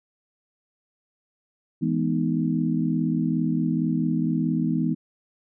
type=chord; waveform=sine; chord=E major seventh; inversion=none; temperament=equal with one note detuned; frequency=164.81 / 209.6 / 246.9 / 311.1 Hz; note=E3 / G#3 / B3 / D#4; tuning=0 / +16 / 0 / 0 cents; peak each=-25 / -29 / -25 / -28 dBFS; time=1.81-4.95 s; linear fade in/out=20 ms; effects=none